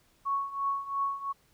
sine tone with tremolo, 1108.7 Hz, C#6, in tune, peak -25 dBFS, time 0.25-1.33 s, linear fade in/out 20 ms, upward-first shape triangle, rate 2.9 Hz, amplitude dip 85%, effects pink hiss -66 dBFS RMS until 1.53 s

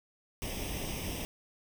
pink noise with comb filter, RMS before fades -37 dBFS, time 0.42-1.25 s, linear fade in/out 0 ms, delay 0.35 ms, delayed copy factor +0.75, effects none

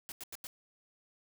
white noise bursts, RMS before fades -44 dBFS, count 4, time 0.09-0.47 s, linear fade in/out 0 ms, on 29 ms, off 88 ms, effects none

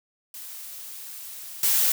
blue noise with level steps, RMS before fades -39 / -21 dBFS, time 0.34-1.92 s, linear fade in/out 2 ms, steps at 1.63 s, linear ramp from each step 2 ms, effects none

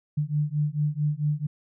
sine beating tone pair, 146.83 / 151.33 Hz, D3 / D#3, 0 / -48 cents, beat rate 4.5 Hz, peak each -26 dBFS, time 0.17-1.47 s, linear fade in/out 10 ms, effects none

